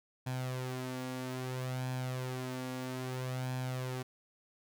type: tone with flanger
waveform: sawtooth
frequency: 128.1 Hz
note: C3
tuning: 36 cents flat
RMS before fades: -38 dBFS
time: 0.26-4.03 s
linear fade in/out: 10 ms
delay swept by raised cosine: 1.2 to 3.6 ms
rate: 0.61 Hz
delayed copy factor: +0.55
effects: none